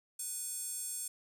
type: tone with high-pass filter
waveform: square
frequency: 493.9 Hz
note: B4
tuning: in tune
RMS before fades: -40 dBFS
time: 0.19-1.08 s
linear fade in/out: 5 ms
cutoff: 8400 Hz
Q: 3.9
effects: none